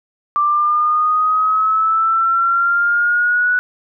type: exponential sweep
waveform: sine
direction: up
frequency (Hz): 1174.7 to 1480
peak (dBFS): -12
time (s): 0.36-3.59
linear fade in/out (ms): 0
effects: none